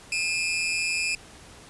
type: tone pair together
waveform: sawtooth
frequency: 2432 / 2600 Hz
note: D#7 / E7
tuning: -40 / -24 cents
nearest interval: minor second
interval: 116 cents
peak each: -24 dBFS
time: 0.12-1.15 s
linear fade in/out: 2 ms
effects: pink hiss -48 dBFS RMS until 1.69 s + resampled to 24000 Hz